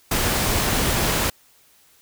pink noise, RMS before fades -21 dBFS, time 0.11-1.3 s, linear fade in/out 5 ms, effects white hiss -56 dBFS RMS until 2.01 s

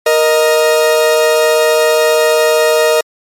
40% pulse tone pair together, 468 / 622.3 Hz, A#4 / D#5, +7 / 0 cents, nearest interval perfect fourth, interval 493 cents, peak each -10 dBFS, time 0.06-3.01 s, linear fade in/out 5 ms, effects MP3 64 kbps

